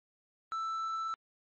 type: tone with quantisation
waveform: triangle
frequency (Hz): 1324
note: E6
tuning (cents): +7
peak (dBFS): -31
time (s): 0.52-1.14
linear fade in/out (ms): 0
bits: 10
effects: MP3 32 kbps